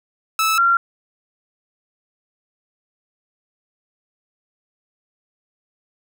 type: tone pair in turn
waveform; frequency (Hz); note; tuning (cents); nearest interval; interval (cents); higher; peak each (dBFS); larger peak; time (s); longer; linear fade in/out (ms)
sawtooth / sine; 1309 / 1376.8; E6 / F6; -13 / -25; minor second; 88; second; -12; neither; 0.39-0.58 / 0.58-0.77; neither; 2
effects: none